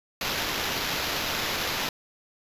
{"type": "noise with sample-and-hold", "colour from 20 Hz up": "violet", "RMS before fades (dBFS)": -29, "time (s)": [0.21, 1.89], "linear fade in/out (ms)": 2, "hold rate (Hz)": 8820, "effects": ["resampled to 32000 Hz"]}